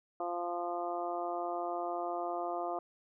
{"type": "harmonic tone", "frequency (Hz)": 174.1, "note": "F3", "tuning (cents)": -5, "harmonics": [2, 3, 4, 5, 6, 7], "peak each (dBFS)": [-40, -43, -36, -45, -45, -44], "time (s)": [0.2, 2.79], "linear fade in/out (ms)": 2, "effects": []}